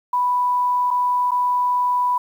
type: tone with dropouts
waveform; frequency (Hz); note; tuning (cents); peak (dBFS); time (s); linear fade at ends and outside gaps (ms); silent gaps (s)
sine; 987.8; B5; 0; -16; 0.13-2.18; 5; 0.906-0.91 / 1.309-1.316
effects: 8-bit